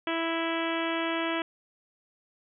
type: harmonic tone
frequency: 330 Hz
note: E4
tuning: 2 cents sharp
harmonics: 1 / 2 / 3 / 4 / 5 / 6 / 7 / 8 / 9 / 10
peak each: -31 / -34 / -36 / -37 / -38 / -39 / -39 / -40 / -41 / -41 dBFS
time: 0.07-1.42 s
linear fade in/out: 2 ms
effects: none